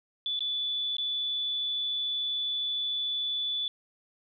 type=tone with dropouts; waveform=sine; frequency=3467 Hz; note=A7; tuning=26 cents flat; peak=-28 dBFS; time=0.26-3.68 s; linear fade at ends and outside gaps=1 ms; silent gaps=0.392-0.406 / 0.968-0.983 s; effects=none